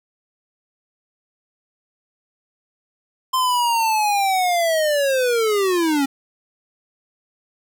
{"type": "linear sweep", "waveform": "square", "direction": "down", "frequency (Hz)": [1044, 268.3], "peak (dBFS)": -17, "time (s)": [3.33, 6.06], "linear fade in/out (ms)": 10, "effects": []}